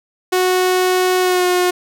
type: tone with pitch glide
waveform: sawtooth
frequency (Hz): 367.7 to 360.3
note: F#4 to F#4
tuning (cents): -11 to -46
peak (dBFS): -9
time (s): 0.32-1.71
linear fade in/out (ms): 10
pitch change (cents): -35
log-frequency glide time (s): 1.2-1.46
effects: none